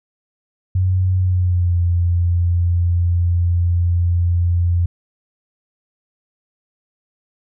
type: tone with pitch glide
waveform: sine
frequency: 92.6 to 86.9 Hz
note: F#2 to F2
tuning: +2 to -8 cents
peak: -13 dBFS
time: 0.75-4.86 s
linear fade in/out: 5 ms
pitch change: -110 cents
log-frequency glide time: 1.18-1.78 s
effects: none